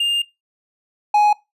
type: tone pair in turn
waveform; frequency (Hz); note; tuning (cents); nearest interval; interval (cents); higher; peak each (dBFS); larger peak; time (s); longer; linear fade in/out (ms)
triangle; 2810 / 835.4; F7 / G#5; +10 / +10; octave + major sixth; 2100; first; -14 / -9; second; 0-0.22 / 1.14-1.33; first; 5
effects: noise-tail reverb RT60 0.2 s tail -20 dB re dry + resampled to 32000 Hz